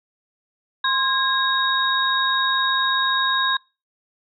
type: tone cluster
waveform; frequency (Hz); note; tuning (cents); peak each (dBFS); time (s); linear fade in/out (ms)
sine; 1049 / 1630 / 3774; C6 / G#6 / A#7; +4 / -33 / +21; -22; 0.84-3.57; 5
effects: noise-tail reverb RT60 0.3 s tail -26 dB re dry